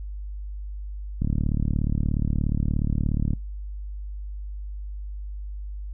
click train, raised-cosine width 5 ms, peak -12 dBFS, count 79, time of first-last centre 1.22-3.334 s, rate 36.9 Hz, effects noise-tail reverb RT60 0.2 s tail -26 dB re dry + added 50 Hz sine -31 dBFS peak until 5.93 s

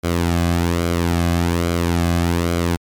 sawtooth tone with flanger, 85.6 Hz, F2, 34 cents flat, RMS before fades -18 dBFS, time 0.03-2.77 s, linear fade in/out 20 ms, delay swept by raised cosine 1.1 to 2.2 ms, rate 1.2 Hz, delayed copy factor -0.55, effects MP3 96 kbps

